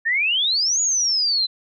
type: exponential two-way sweep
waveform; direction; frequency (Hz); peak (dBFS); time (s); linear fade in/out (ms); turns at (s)
sine; up then down; 1760 to 6900 to 4001; -17; 0.05-1.47; 20; 0.81
effects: none